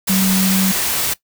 sine tone in noise, 190 Hz, F#3, 46 cents sharp, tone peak -14 dBFS, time 0.09-0.72 s, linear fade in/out 10 ms, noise white, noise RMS -19 dBFS, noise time 0.07-1.14 s, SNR +2 dB, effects noise-tail reverb RT60 0.1 s tail -18 dB re dry

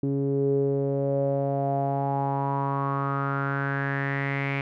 sawtooth tone with low-pass filter sweep, 138.59 Hz, C#3, in tune, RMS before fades -26 dBFS, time 0.03-4.61 s, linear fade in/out 2 ms, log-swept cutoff 340 to 2300 Hz, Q 6.7, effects none

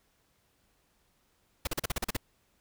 pink noise bursts, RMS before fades -30 dBFS, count 9, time 1.65-2.168 s, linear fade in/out 5 ms, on 22 ms, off 40 ms, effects pink hiss -71 dBFS RMS until 2.6 s

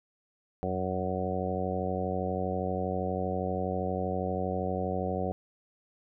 harmonic tone with a mistuned harmonic, 92.5 Hz, F#2, in tune, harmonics 1 / 2 / 3 / 4 / 5 / 6 / 7 / 8, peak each -36 / -35 / -40 / -39 / -36 / -36 / -40 / -36 dBFS, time 0.63-5.32 s, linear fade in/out 0 ms, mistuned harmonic 1, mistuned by -75 cents, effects none

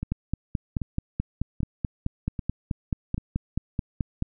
two click trains, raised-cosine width 5 ms, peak -17 / -13 dBFS, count 5 / 20, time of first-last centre 0.03-3.18 / 0.12-4.224 s, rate 1.27 / 4.63 Hz, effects none

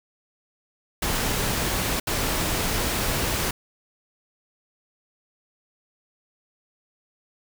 pink noise bursts at uneven times, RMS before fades -25 dBFS, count 2, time 1.02-2 / 2.07-3.51 s, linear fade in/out 5 ms, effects none

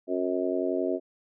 harmonic tone, 91 Hz, F#2, 28 cents flat, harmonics 3 / 4 / 5 / 6 / 7, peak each -31 / -29 / -34 / -36 / -31 dBFS, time 0.07-1 s, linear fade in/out 50 ms, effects none

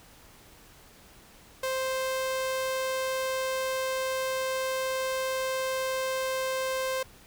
sawtooth tone, 523.3 Hz, C5, in tune, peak -24 dBFS, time 1.63-7.03 s, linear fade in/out 5 ms, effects pink hiss -54 dBFS RMS until 7.26 s

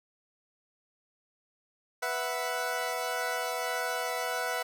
20% pulse chord, B suspended fourth, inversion none, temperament equal, 493.9 / 659.3 / 740 Hz, B4 / E5 / F#5, 0 / 0 / 0 cents, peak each -30 dBFS, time 2.02-4.63 s, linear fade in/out 10 ms, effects none

